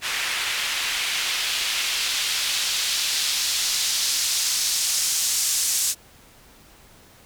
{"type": "noise with band-pass filter sweep", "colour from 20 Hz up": "white", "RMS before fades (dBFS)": -24, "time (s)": [0.01, 5.95], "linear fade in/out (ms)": 50, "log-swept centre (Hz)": [2200, 7100], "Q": 1.2, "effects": ["pink hiss -51 dBFS RMS until 7.25 s"]}